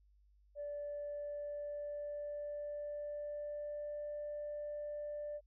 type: tone with pitch glide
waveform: sine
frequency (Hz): 582 to 590.5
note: D5 to D5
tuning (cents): -16 to +9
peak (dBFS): -39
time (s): 0.55-5.41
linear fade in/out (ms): 50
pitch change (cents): +25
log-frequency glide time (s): 0.69-4.12
effects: tanh soft clip ceiling -36 dBFS + added 50 Hz sine -65 dBFS peak until 5.46 s